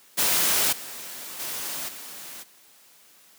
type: noise with level steps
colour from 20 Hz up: white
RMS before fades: -22 / -38 / -32 / -40 dBFS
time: 0.17-2.44 s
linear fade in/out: 20 ms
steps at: 0.72 / 1.39 / 1.88 s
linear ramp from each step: 10 ms
effects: white hiss -55 dBFS RMS until 3.38 s + high-pass 150 Hz 12 dB/octave